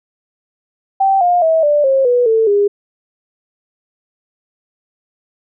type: tone with pitch steps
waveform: sine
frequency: 777 / 708.4 / 645.9 / 588.9 / 536.9 / 489.5 / 446.3 / 406.9 Hz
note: G5 / F5 / E5 / D5 / C5 / B4 / A4 / G#4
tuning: -16 / +24 / -35 / +5 / +45 / -15 / +25 / -35 cents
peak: -9 dBFS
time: 1-2.68 s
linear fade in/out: 10 ms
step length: 210 ms
effects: none